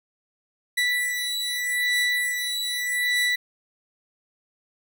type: beating tone pair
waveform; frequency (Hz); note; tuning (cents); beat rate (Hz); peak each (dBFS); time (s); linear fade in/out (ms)
30% pulse; 1966 / 1966.82; B6 / B6; -8 / -8; 0.82; -23; 0.77-3.36; 10
effects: none